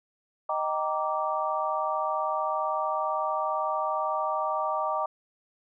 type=chord; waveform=sine; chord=Eb major seventh; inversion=none; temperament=just; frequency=622.3 / 777.8 / 933.4 / 1166.7 Hz; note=Eb5 / G5 / Bb5 / D6; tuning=0 / -14 / +2 / -12 cents; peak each=-31 / -32 / -32 / -30 dBFS; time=0.49-5.06 s; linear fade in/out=5 ms; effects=none